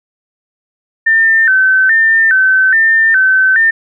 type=tone with vibrato; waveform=sine; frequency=1661.2 Hz; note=G#6; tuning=in tune; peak=-6 dBFS; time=1.06-3.71 s; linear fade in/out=10 ms; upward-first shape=square; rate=1.2 Hz; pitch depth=140 cents each way; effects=none